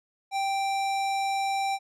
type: tone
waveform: square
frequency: 784 Hz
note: G5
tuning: in tune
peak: -26 dBFS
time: 0.31-1.79 s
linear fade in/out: 50 ms
effects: low-pass 8000 Hz 12 dB/octave